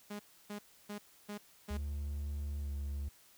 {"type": "tone bursts", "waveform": "sawtooth", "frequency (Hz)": 206.5, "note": "G#3", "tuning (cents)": -10, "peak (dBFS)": -37, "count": 5, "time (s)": [0.1, 1.775], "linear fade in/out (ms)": 10, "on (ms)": 95, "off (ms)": 300}
{"type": "tone with pitch glide", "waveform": "triangle", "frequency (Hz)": [72.4, 70.83], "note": ["D2", "C#2"], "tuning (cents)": [-24, 38], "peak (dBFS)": -34, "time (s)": [1.7, 3.09], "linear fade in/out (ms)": 10, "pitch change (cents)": -38, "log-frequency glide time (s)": [2.62, 2.69]}
{"effects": ["white hiss -63 dBFS RMS until 3.37 s"]}